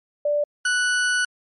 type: tone pair in turn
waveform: sine / 40% pulse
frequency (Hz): 587.3 / 1479.9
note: D5 / F#6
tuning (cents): 0 / 0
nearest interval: octave + major third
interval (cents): 1600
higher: second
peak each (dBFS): -18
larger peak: neither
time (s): 0.25-0.44 / 0.65-1.25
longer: second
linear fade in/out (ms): 5
effects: MP3 48 kbps